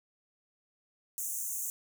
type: high-pass noise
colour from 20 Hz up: pink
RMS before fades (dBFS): -36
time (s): 1.18-1.7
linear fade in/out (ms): 0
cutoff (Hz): 6200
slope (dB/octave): 96
effects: none